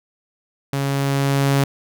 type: tone with level ramp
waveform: sawtooth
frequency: 138.59 Hz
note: C#3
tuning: in tune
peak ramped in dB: -16 to -10 dBFS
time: 0.73-1.64 s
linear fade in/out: 2 ms
effects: none